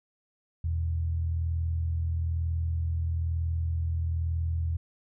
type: tone pair together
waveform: sine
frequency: 82.41 / 123.48 Hz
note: E2 / B2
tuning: 0 / 0 cents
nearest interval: perfect fifth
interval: 700 cents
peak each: -26 / -38 dBFS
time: 0.64-4.77 s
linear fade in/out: 5 ms
effects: none